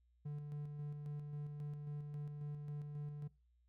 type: tone with tremolo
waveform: triangle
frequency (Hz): 147.1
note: D3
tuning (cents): +3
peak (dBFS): -39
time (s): 0.25-3.28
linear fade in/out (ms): 10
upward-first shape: square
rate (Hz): 3.7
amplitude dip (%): 35
effects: noise-tail reverb RT60 0.3 s tail -22 dB re dry + added 60 Hz sine -70 dBFS peak until 3.68 s